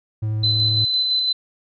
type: tone with vibrato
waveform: triangle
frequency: 108.2 Hz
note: A2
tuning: 29 cents flat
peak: -18 dBFS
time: 0.22-0.85 s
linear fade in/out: 10 ms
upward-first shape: sine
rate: 12 Hz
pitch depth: 10 cents each way
type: tone with tremolo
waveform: sine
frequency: 4034 Hz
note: B7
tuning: 36 cents sharp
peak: -16 dBFS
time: 0.43-1.33 s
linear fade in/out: 10 ms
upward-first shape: square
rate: 5.9 Hz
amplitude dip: 25%
effects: none